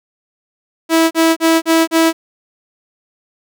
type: tone bursts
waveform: sawtooth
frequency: 326.4 Hz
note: E4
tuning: 17 cents flat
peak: -5 dBFS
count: 5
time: 0.89-2.13 s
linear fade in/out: 50 ms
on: 220 ms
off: 35 ms
effects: none